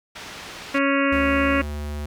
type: low-pass noise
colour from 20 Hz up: white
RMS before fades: -38 dBFS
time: 0.15-0.79 s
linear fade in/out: 10 ms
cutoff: 3600 Hz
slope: 12 dB/octave
type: harmonic tone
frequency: 277.2 Hz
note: C#4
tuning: in tune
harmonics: 1 / 2 / 4 / 5 / 6 / 7 / 8 / 9 / 10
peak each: -21 / -24 / -27 / -28 / -29 / -29 / -30 / -31 / -31 dBFS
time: 0.74-1.62 s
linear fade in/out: 10 ms
type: tone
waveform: square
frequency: 73.8 Hz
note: D2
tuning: 9 cents sharp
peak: -28 dBFS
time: 1.12-2.06 s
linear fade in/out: 5 ms
effects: none